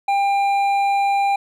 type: tone with hard clipping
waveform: sine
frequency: 797 Hz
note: G5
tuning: 28 cents sharp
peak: -17 dBFS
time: 0.08-1.36 s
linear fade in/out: 5 ms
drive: 7 dB
effects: none